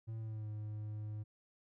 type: tone with pitch glide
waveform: triangle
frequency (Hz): 111.9 to 106.42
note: A2 to G#2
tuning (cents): +30 to +43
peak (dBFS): -38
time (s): 0.07-1.24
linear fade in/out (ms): 20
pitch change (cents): -87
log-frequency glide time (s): 0.18-0.48
effects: none